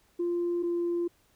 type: tone pair in turn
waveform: sine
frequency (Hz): 347.2 / 345.2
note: F4 / F4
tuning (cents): -10 / -20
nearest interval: unison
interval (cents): 10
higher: first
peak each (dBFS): -25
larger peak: neither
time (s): 0.19-0.63 / 0.63-1.08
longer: second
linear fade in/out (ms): 10
effects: tanh soft clip ceiling -23 dBFS + pink hiss -66 dBFS RMS until 1.35 s